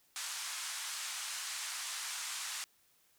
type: band-pass noise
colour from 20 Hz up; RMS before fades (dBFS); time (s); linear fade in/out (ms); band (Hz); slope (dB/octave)
white; -41; 0.16-2.64; 0; 930 to 9200; 24
effects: white hiss -70 dBFS RMS until 3.18 s